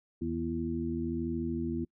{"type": "harmonic tone with a mistuned harmonic", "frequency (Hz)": 81.3, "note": "E2", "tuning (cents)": -23, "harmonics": [1, 2, 3, 4], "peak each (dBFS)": [-39, -39, -34, -35], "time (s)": [0.21, 1.85], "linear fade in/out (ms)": 10, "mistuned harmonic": 4, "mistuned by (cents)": 63, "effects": ["noise-tail reverb RT60 0.1 s tail -26 dB re dry"]}